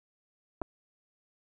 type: clicks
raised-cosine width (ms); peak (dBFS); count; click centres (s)
1; -21; 2; 0.616 / 0.619
effects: none